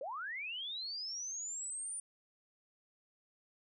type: linear sweep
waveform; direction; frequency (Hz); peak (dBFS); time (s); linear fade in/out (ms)
sine; up; 491.4 to 9397; -39; 0.01-2; 2
effects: none